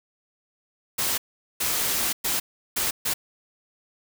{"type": "noise bursts at uneven times", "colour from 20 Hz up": "white", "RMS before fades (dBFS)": -25, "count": 5, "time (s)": [[0.98, 1.18], [1.6, 2.13], [2.24, 2.4], [2.76, 2.91], [3.05, 3.14]], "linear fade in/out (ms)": 10, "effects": []}